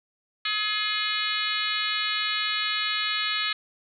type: harmonic tone with a mistuned harmonic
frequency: 424.4 Hz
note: G#4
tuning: 38 cents sharp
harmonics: 3 / 4 / 5 / 6 / 7 / 8 / 9 / 10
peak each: -33 / -33 / -33 / -33 / -33 / -33 / -33 / -33 dBFS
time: 0.45-3.53 s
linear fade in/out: 5 ms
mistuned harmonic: 6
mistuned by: -48 cents
effects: none